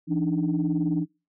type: tone cluster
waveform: sine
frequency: 167.7 / 288.3 / 307 Hz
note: E3 / D4 / D#4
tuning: +30 / -32 / -23 cents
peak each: -25 / -26 / -26 dBFS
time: 0.07-1.06 s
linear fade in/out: 50 ms
effects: noise-tail reverb RT60 0.3 s tail -26 dB re dry + tanh soft clip ceiling -15 dBFS